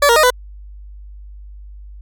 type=tone with pitch steps; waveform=20% pulse; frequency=575 / 468.9 / 618 / 498.8 Hz; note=D5 / A#4 / D#5 / B4; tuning=-37 / +10 / -12 / +17 cents; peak=-4 dBFS; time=0.02-0.304 s; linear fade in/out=5 ms; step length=71 ms; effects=added 50 Hz sine -33 dBFS peak until 2.01 s